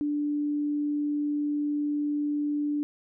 sine tone, 293.7 Hz, D4, in tune, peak -25 dBFS, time 0.01-2.83 s, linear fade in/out 0 ms, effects none

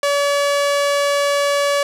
sawtooth tone, 570 Hz, C#5, 48 cents sharp, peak -11 dBFS, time 0.03-1.83 s, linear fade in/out 2 ms, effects low-pass 10000 Hz 12 dB/octave

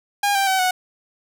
sawtooth tone with pitch steps, 811 / 785.6 / 761.1 / 737.3 Hz, G#5 / G5 / F#5 / F#5, -41 / +4 / +49 / -6 cents, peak -13 dBFS, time 0.23-0.71 s, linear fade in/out 5 ms, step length 120 ms, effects none

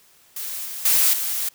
blue noise with level steps, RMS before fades -30 / -32 / -17 / -25 dBFS, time 0.36-1.49 s, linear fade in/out 5 ms, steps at 0.65 / 0.85 / 1.13 s, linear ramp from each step 5 ms, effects white hiss -55 dBFS RMS until 1.54 s

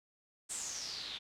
white noise with low-pass filter sweep, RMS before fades -42 dBFS, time 0.49-1.19 s, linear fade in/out 20 ms, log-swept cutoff 8500 to 3400 Hz, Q 6.2, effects none

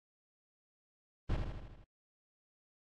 brown noise with echo, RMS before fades -32 dBFS, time 1.29-1.37 s, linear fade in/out 10 ms, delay 79 ms, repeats 6, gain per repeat -4 dB, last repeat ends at 1.844 s, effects low-pass 4000 Hz 12 dB/octave + AAC 48 kbps

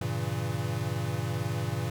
square chord, G diminished seventh, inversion none, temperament equal, 98 / 116.54 / 138.59 / 164.81 Hz, G2 / Bb2 / Db3 / Fb3, 0 / 0 / 0 / 0 cents, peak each -36 / -33 / -36 / -38 dBFS, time 0.01-1.9 s, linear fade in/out 5 ms, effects none

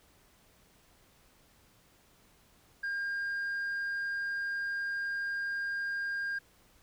sine tone, 1608 Hz, G6, 44 cents sharp, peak -29 dBFS, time 2.83-6.39 s, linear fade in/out 10 ms, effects tanh soft clip ceiling -31 dBFS + pink hiss -64 dBFS RMS until 6.82 s

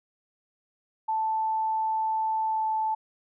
sine tone with pitch glide, 880 to 874.9 Hz, A5 to A5, 0 to -10 cents, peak -24 dBFS, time 1.08-2.95 s, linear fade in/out 10 ms, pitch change -10 cents, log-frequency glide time 2.47-2.66 s, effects none

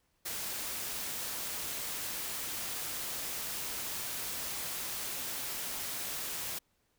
white noise, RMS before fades -38 dBFS, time 0.25-6.59 s, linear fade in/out 10 ms, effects pink hiss -75 dBFS RMS until 6.98 s

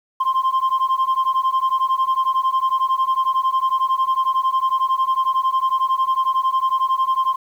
sine beating tone pair, 1046.5 / 1057.5 Hz, C6 / C6, 0 / +18 cents, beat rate 11 Hz, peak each -17 dBFS, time 0.2-7.36 s, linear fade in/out 10 ms, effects tanh soft clip ceiling -13 dBFS + 8-bit

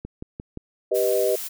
click train, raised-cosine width 3 ms, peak -20 dBFS, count 4, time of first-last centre 0.05-0.574 s, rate 5.73 Hz
sine chord, G augmented, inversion none, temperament equal, 392 / 493.9 / 622.3 Hz, G4 / B4 / D#5, 0 / 0 / 0 cents, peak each -23 dBFS, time 0.91-1.36 s, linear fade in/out 10 ms
blue noise, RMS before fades -32 dBFS, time 0.94-1.49 s, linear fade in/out 20 ms
effects none

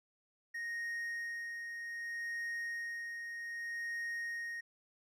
triangle tone with tremolo, 1864.7 Hz, A#6, in tune, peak -35 dBFS, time 0.54-4.61 s, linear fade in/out 10 ms, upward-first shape sine, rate 0.64 Hz, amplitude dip 40%, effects none

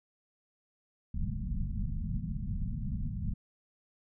pink low-pass noise, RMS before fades -34 dBFS, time 1.14-3.34 s, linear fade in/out 5 ms, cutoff 230 Hz, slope 96 dB/octave, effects none

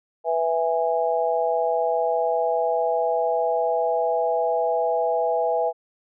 sine chord, E major, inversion second, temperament just, 494.4 / 659.3 / 824.1 Hz, B4 / E5 / G#5, +2 / 0 / -14 cents, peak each -24 / -23 / -25 dBFS, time 0.24-5.73 s, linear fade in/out 50 ms, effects none

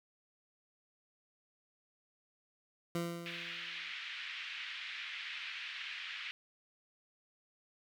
20% pulse tone with exponential decay, 170.5 Hz, F3, 41 cents flat, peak -28 dBFS, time 2.95-3.92 s, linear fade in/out 2 ms, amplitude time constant 210 ms
pink band-pass noise, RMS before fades -44 dBFS, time 3.26-6.31 s, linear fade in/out 0 ms, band 1900 to 3300 Hz, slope 24 dB/octave
effects none

